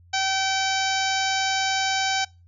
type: harmonic tone with a mistuned harmonic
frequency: 770 Hz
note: G5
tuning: 31 cents flat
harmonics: 1 / 2 / 3 / 4 / 5 / 6 / 7 / 8 / 9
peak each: -25 / -28 / -30 / -31 / -32 / -33 / -33 / -34 / -35 dBFS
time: 0.13-2.25 s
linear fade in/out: 10 ms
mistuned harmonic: 8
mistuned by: -16 cents
effects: noise-tail reverb RT60 0.3 s tail -26 dB re dry + added 87 Hz sine -50 dBFS peak until 2.47 s